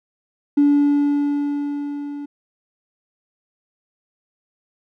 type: tone with level ramp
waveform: triangle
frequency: 288 Hz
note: D4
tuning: 34 cents flat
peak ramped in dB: -7 to -26 dBFS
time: 0.57-2.26 s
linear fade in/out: 10 ms
effects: tanh soft clip ceiling -8 dBFS